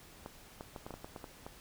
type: clicks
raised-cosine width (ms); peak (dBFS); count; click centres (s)
1; -29; 10; 0.261 / 0.609 / 0.762 / 0.865 / 0.907 / 0.94 / 1.045 / 1.162 / 1.242 / 1.465
effects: pink hiss -56 dBFS RMS until 1.6 s